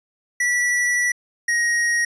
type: tone pair in turn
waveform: square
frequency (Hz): 1952 / 1882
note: B6 / A#6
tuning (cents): -21 / +16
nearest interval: minor second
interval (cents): 63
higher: first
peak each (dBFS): -18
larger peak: neither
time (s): 0.4-1.12 / 1.48-2.05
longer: first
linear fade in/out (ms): 5
effects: resampled to 22050 Hz